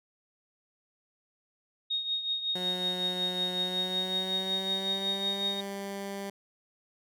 sine tone with tremolo, 3729 Hz, A#7, in tune, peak -26 dBFS, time 1.9-5.61 s, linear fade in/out 10 ms, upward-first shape triangle, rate 5.4 Hz, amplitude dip 70%
15% pulse tone with pitch glide, 181.7 to 198.15 Hz, F#3 to G3, -31 to +19 cents, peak -29 dBFS, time 2.55-6.3 s, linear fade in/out 5 ms, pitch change +150 cents, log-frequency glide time 3.57-5.42 s
effects none

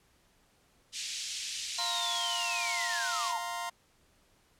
white band-pass noise, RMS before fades -38 dBFS, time 0.92-3.34 s, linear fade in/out 50 ms, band 2500 to 7100 Hz, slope 24 dB/octave
sawtooth chord, F suspended fourth, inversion none, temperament just, 698.5 / 931.3 / 1047.7 Hz, F5 / Bb5 / C6, 0 / -2 / +2 cents, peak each -35 dBFS, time 1.78-3.7 s, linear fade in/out 10 ms
sine linear sweep, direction down, 4100 to 860 Hz, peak -33 dBFS, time 1.78-3.38 s, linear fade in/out 5 ms
effects pink hiss -67 dBFS RMS until 4.59 s + low-pass 12000 Hz 12 dB/octave

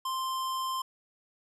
square tone, 1046.5 Hz, C6, in tune, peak -31 dBFS, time 0.05-0.82 s, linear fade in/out 5 ms, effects resampled to 32000 Hz

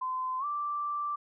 sine tone with pitch glide, 1027 to 1172.9 Hz, C6 to D6, -33 to -3 cents, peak -30 dBFS, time 0.01-1.16 s, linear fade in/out 10 ms, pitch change +230 cents, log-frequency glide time 0.39-0.45 s, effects none

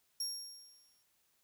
30% pulse tone with exponential decay, 5570 Hz, F8, 5 cents flat, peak -30 dBFS, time 0.2-1.03 s, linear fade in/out 5 ms, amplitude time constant 180 ms, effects white hiss -75 dBFS RMS until 1.43 s

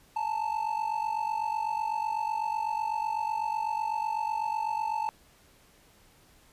triangle ring-modulated tone, 880 Hz, A5, in tune, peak -23 dBFS, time 0.16-5.09 s, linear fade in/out 0 ms, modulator 24 Hz, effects pink hiss -60 dBFS RMS until 6.52 s + resampled to 32000 Hz

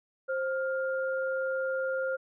sine tone pair together, 527.1 / 1406 Hz, C5 / F6, +13 / +11 cents, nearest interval octave + perfect fourth, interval 1698 cents, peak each -29 / -34 dBFS, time 0.28-2.17 s, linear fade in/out 20 ms, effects none

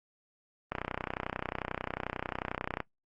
click train, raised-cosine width 0.5 ms, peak -17 dBFS, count 66, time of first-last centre 0.72-2.803 s, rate 31.2 Hz, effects noise-tail reverb RT60 0.1 s tail -20 dB re dry + Opus 24 kbps

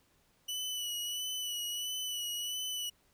sawtooth tone with vibrato, 2960 Hz, F#7, in tune, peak -32 dBFS, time 0.48-2.9 s, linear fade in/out 10 ms, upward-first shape sine, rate 1.5 Hz, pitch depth 34 cents each way, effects pink hiss -70 dBFS RMS until 3.13 s

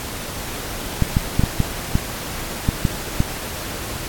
clicks, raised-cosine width 5 ms, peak -3 dBFS, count 9, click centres 1.023 / 1.169 / 1.395 / 1.437 / 1.603 / 1.954 / 2.689 / 2.852 / 3.204 s, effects pink hiss -29 dBFS RMS until 4.08 s + AAC 64 kbps

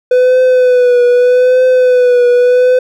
triangle tone with vibrato, 499 Hz, B4, 18 cents sharp, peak -3 dBFS, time 0.11-2.79 s, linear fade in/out 5 ms, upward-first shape triangle, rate 0.81 Hz, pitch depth 46 cents each way, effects none

